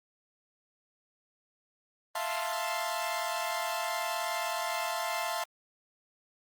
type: chord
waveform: sawtooth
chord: F major seventh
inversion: third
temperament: equal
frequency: 659.3 / 698.5 / 880 / 1046.5 Hz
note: E5 / F5 / A5 / C6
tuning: 0 / 0 / 0 / 0 cents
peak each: -33 dBFS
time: 2.15-5.44 s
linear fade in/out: 5 ms
effects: Opus 24 kbps